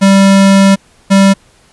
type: tone pair in turn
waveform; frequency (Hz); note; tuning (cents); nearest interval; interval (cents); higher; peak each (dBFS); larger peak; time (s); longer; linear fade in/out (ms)
square; 195.4 / 195.4; G3 / G3; -5 / -5; unison; 0; neither; -4; neither; 0.01-0.76 / 1.1-1.34; first; 20
effects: pink hiss -47 dBFS RMS until 1.72 s + resampled to 24000 Hz